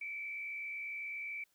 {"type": "tone with frequency modulation", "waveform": "sine", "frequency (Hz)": 2309, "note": "D7", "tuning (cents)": -30, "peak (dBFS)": -39, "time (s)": [0.01, 1.44], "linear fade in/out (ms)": 5, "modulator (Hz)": 67.7, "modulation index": 0.82, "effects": ["white hiss -75 dBFS RMS until 1.54 s"]}